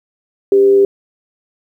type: tone with frequency modulation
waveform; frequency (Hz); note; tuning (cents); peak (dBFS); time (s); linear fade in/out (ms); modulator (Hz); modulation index
sine; 396.2; G4; +18; -6; 0.52-0.85; 2; 110; 0.24
effects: 8-bit